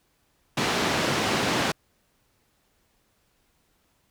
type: band-pass noise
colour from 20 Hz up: pink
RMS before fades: -25 dBFS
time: 0.57-1.72 s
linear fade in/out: 5 ms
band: 170 to 5100 Hz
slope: 12 dB/octave
effects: pink hiss -68 dBFS RMS until 4.1 s